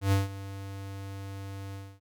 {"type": "tone with ADSR envelope", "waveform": "square", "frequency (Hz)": 98, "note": "G2", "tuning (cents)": 0, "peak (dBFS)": -21, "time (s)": [0.01, 2], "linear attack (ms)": 110, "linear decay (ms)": 160, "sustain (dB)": -17, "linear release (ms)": 260, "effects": []}